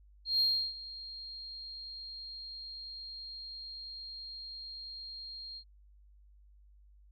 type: tone with ADSR envelope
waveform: sine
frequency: 4223 Hz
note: C8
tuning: 15 cents sharp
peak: -23 dBFS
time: 0.25-5.64 s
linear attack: 150 ms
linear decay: 330 ms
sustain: -19 dB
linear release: 71 ms
effects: tanh soft clip ceiling -22 dBFS + added 50 Hz sine -57 dBFS peak until 7.11 s